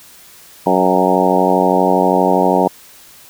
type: harmonic tone with a mistuned harmonic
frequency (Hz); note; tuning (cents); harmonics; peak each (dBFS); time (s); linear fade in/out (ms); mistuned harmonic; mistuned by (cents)
92.5; F#2; 0; 2 / 3 / 4 / 5 / 6 / 7 / 8 / 9 / 10; -19 / -19 / -19 / -19 / -19 / -19 / -19 / -19 / -19; 0.66-2.68; 5; 9; -20
effects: white hiss -42 dBFS RMS until 3.29 s